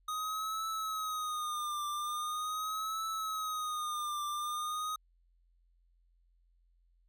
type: tone with vibrato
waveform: square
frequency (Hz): 1244.5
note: D#6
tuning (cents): 0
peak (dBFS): -35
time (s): 0.08-4.96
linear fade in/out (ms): 5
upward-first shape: triangle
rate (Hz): 0.42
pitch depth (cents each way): 91
effects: added 43 Hz sine -66 dBFS peak until 7.08 s